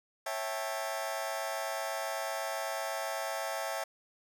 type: chord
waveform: sawtooth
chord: A dominant seventh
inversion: first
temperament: just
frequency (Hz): 550 / 660 / 792 / 880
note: C#5 / E5 / G5 / A5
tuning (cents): -14 / +2 / +18 / 0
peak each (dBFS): -36 / -33 / -37 / -37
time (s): 0.26-3.84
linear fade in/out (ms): 5
effects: none